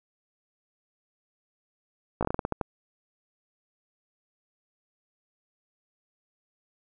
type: slowing click train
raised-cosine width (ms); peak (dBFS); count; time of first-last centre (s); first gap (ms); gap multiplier
1; -13; 10; 2.21-2.612; 17; 1.23
effects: none